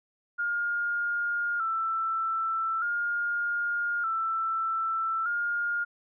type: tone with vibrato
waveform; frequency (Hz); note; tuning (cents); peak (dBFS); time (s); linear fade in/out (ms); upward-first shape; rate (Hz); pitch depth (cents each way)
sine; 1373; F6; -30; -26; 0.38-5.85; 20; square; 0.41; 54
effects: none